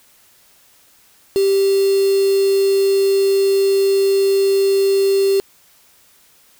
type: tone with quantisation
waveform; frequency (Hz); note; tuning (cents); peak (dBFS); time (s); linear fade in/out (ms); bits
sine; 392; G4; 0; -12; 1.36-5.4; 0; 4
effects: white hiss -52 dBFS RMS until 6.59 s